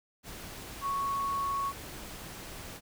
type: tone in noise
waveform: sine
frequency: 1108.7 Hz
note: C#6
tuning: in tune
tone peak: -29 dBFS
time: 0.81-1.73 s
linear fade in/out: 50 ms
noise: pink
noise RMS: -44 dBFS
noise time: 0.23-2.81 s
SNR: +12 dB
effects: none